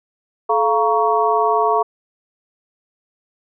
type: tone cluster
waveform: sine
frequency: 432.3 / 694 / 938 / 1119 Hz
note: A4 / F5 / A#5 / C#6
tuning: -31 / -11 / +11 / +16 cents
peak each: -19 dBFS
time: 0.49-1.83 s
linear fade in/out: 10 ms
effects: none